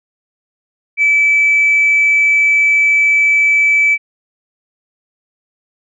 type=tone; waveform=sine; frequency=2307 Hz; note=D7; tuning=31 cents flat; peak=-7 dBFS; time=0.97-3.98 s; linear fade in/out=50 ms; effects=tanh soft clip ceiling -4 dBFS